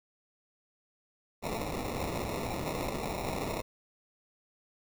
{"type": "noise with sample-and-hold", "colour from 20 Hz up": "white", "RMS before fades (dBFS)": -35, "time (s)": [1.42, 3.62], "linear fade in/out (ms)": 20, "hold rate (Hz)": 1575, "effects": []}